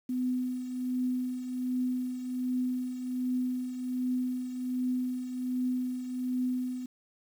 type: tone with tremolo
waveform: sine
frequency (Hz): 252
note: B3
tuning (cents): +35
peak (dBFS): -26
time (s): 0.09-6.86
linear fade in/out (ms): 5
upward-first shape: triangle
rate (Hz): 1.3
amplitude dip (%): 65
effects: 9-bit